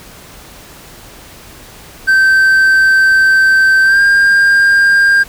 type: tone with pitch glide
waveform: triangle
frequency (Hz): 1553 to 1602.2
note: G6 to G6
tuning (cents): -17 to +37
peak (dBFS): -4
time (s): 2.07-5.24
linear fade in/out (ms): 20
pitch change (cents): +54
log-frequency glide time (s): 3.83-4.01
effects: pink hiss -36 dBFS RMS until 5.28 s